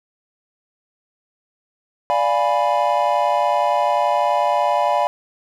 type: chord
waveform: triangle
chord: D diminished seventh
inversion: none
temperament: equal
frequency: 587.3 / 698.5 / 830.6 / 987.8 Hz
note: D5 / F5 / Ab5 / Cb6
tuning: 0 / 0 / 0 / 0 cents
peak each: -19 dBFS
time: 2.1-5.07 s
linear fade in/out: 0 ms
effects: none